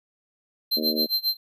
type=tone with tremolo; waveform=square; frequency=4127 Hz; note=C8; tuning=25 cents flat; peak=-20 dBFS; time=0.71-1.37 s; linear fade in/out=10 ms; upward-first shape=sine; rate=7.4 Hz; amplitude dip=95%
type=harmonic tone; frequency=77.3 Hz; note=D#2; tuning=11 cents flat; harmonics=3 / 4 / 5 / 6 / 7 / 8; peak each=-29 / -31 / -33 / -35 / -36 / -37 dBFS; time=0.76-1.07 s; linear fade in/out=20 ms
effects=none